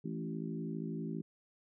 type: harmonic tone with a mistuned harmonic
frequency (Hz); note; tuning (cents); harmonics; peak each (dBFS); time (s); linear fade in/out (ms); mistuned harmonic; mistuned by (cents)
55; A1; 0; 3 / 4 / 5 / 6 / 7; -40 / -42 / -44 / -46 / -47; 0.04-1.22; 10; 4; -21
effects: none